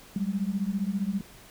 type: beating tone pair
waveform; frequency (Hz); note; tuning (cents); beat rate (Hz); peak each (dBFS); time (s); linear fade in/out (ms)
sine; 190 / 205; F#3 / G#3; +46 / -22; 15; -29; 0.16-1.21; 2
effects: pink hiss -51 dBFS RMS until 1.5 s